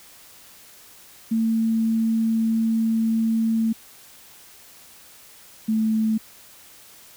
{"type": "tone pair in turn", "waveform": "sine", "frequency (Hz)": [224.6, 219.6], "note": ["A3", "A3"], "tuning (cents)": [36, -3], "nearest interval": "unison", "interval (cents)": 39, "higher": "first", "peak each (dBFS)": -18, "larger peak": "neither", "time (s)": [[1.31, 3.73], [5.68, 6.18]], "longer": "first", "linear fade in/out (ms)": 10, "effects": ["white hiss -48 dBFS RMS until 7.16 s"]}